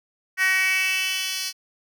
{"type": "tone with high-pass filter sweep", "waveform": "10% pulse", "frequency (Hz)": 376.7, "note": "F#4", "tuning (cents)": 31, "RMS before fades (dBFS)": -23, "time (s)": [0.37, 1.53], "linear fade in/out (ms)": 50, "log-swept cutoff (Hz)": [1800, 4000], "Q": 4.1, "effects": []}